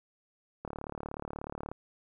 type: click train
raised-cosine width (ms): 1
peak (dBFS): -24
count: 40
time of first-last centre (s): 0.65-1.716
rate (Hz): 36.6
effects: 11-bit